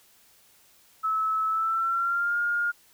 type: tone with pitch glide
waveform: sine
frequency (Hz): 1300 to 1417.7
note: E6 to F6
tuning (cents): -24 to +26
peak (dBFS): -23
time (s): 1.03-2.72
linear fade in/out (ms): 20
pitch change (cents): +150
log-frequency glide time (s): 1.47-2.38
effects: white hiss -59 dBFS RMS until 2.93 s